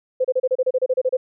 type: tone bursts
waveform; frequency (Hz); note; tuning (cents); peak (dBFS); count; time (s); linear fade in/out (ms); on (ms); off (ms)
sine; 513; C5; -34; -15; 13; 0.2-1.17; 10; 46; 31
effects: none